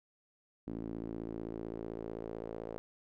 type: tone with band-pass filter sweep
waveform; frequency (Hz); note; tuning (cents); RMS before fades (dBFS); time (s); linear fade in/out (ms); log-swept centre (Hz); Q
sawtooth; 55.7; A1; +22; -42; 0.67-2.78; 0; 280 to 490; 2.5
effects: none